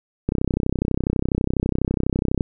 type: click train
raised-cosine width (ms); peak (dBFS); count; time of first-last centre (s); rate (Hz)
3; -7; 69; 0.29-2.408; 32.1
effects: none